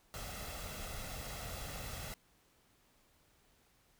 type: noise with comb filter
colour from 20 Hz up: pink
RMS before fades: -44 dBFS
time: 0.14-2.14 s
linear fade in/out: 0 ms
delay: 1.5 ms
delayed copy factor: +0.55
effects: pink hiss -70 dBFS RMS until 3.99 s